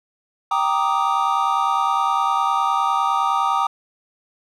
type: chord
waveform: triangle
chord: Eb major seventh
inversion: first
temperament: equal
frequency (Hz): 784 / 932.3 / 1174.7 / 1244.5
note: G5 / Bb5 / D6 / Eb6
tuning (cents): 0 / 0 / 0 / 0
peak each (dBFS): -21 / -21 / -21 / -20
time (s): 0.51-3.67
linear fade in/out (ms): 5
effects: none